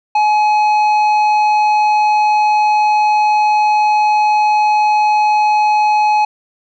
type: tone with tanh clipping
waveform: sine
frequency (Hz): 846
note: G#5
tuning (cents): +32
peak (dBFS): -11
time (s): 0.15-6.25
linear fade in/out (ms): 5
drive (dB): 9
effects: none